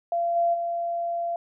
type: tone with level steps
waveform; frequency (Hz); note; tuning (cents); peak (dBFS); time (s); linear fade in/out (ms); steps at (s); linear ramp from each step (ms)
sine; 685; F5; -34; -22 / -19 / -25; 0.12-1.36; 2; 0.35 / 0.53; 20
effects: none